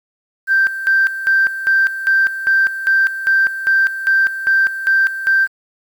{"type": "tone with tremolo", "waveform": "sine", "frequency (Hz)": 1568, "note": "G6", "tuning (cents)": 0, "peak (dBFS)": -9, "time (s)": [0.47, 5.48], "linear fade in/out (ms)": 50, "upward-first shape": "square", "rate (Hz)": 2.5, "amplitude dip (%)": 75, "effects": ["tanh soft clip ceiling -5 dBFS", "7-bit"]}